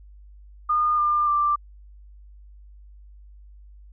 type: tone with pitch steps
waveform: sine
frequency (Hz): 1218 / 1198.5 / 1179.2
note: D#6 / D6 / D6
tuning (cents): -37 / +35 / +7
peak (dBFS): -18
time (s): 0.69-1.56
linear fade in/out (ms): 10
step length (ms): 290
effects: added 50 Hz sine -44 dBFS peak until 3.92 s